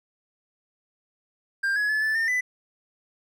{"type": "tone with pitch steps", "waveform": "triangle", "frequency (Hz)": [1593, 1683, 1725, 1750, 1813, 1997], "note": ["G6", "G#6", "A6", "A6", "A#6", "B6"], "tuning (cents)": [27, 23, -35, -10, -49, 19], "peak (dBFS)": -20, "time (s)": [1.63, 2.41], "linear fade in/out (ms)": 10, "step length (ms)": 130, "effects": []}